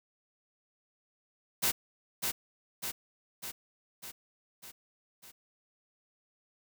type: noise with echo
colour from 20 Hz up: white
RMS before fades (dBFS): -28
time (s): 1.62-1.72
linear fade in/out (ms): 20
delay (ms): 600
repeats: 6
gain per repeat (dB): -4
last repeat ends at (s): 5.32
effects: none